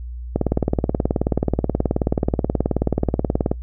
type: click train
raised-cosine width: 2 ms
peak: -4 dBFS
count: 60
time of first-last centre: 0.36-3.515 s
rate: 18.7 Hz
effects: noise-tail reverb RT60 0.1 s tail -24 dB re dry + added 60 Hz sine -28 dBFS peak until 3.62 s